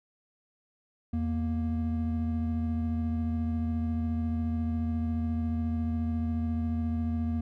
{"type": "tone pair together", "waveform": "triangle", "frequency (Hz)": [82.77, 234.1], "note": ["E2", "A#3"], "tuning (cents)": [8, 8], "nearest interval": "octave + tritone", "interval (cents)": 1800, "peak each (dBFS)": -28, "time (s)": [1.13, 7.41], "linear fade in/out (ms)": 5, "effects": []}